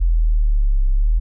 sine exponential two-way sweep, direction down then up, 42.83 to 32.76 to 42.83 Hz, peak -12 dBFS, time 0-1.2 s, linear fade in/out 20 ms, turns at 0.9 s, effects none

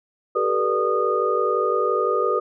sine tone cluster, 384.4 / 430.3 / 482 / 590 / 1230 Hz, G4 / A4 / B4 / D5 / D#6, -34 / -39 / -42 / +8 / -20 cents, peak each -25 / -26 / -23 / -29 / -23 dBFS, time 0.35-2.4 s, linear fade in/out 10 ms, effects none

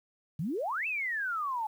sine exponential two-way sweep, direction up then down, 138.59 to 2687 to 841 Hz, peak -30 dBFS, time 0.39-1.67 s, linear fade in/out 5 ms, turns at 0.87 s, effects 10-bit

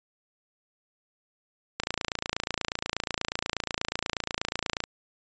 click train, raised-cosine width 0.2 ms, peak -10 dBFS, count 87, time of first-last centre 1.8-4.839 s, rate 28.3 Hz, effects resampled to 16000 Hz

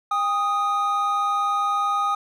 triangle tone pair together, 804.4 / 1244.5 Hz, G5 / D#6, +44 / 0 cents, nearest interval minor sixth, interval 756 cents, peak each -24 / -19 dBFS, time 0.11-2.15 s, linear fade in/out 5 ms, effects none

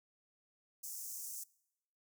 pink high-pass noise, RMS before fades -45 dBFS, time 0.83-1.44 s, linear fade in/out 10 ms, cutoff 5900 Hz, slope 48 dB/octave, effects noise-tail reverb RT60 0.8 s tail -23 dB re dry

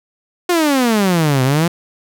sawtooth exponential two-way sweep, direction down then up, 363.1 to 126.2 to 176 Hz, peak -8 dBFS, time 0.49-1.68 s, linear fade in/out 5 ms, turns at 1.43 s, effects none

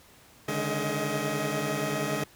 15% pulse tone cluster, 142.1 / 152.4 / 208.6 / 633 Hz, C#3 / D#3 / G#3 / D#5, +43 / -36 / +8 / +30 cents, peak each -27 dBFS, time 0.48-2.24 s, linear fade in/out 5 ms, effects pink hiss -55 dBFS RMS until 2.35 s + high-pass 60 Hz 12 dB/octave

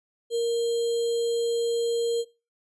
sine tone with sample-and-hold, 466.2 Hz, A#4, in tune, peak -22 dBFS, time 0.3-2.25 s, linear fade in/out 50 ms, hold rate 3675 Hz, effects noise-tail reverb RT60 0.3 s tail -21 dB re dry + resampled to 24000 Hz

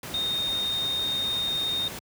sine tone in noise, 3686 Hz, A#7, 20 cents flat, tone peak -25 dBFS, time 0.14-1.88 s, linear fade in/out 2 ms, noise pink, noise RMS -37 dBFS, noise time 0.03-1.99 s, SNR +9 dB, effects high-pass 80 Hz 12 dB/octave

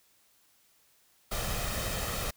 pink noise with comb filter, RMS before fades -33 dBFS, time 1.31-2.31 s, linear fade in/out 10 ms, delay 1.6 ms, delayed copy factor +0.55, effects white hiss -66 dBFS RMS until 2.36 s

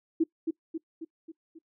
sine tone with echo, 325 Hz, E4, 24 cents flat, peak -20 dBFS, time 0.2-0.24 s, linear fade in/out 10 ms, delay 270 ms, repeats 5, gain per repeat -5 dB, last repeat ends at 1.59 s, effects noise-tail reverb RT60 0.1 s tail -22 dB re dry

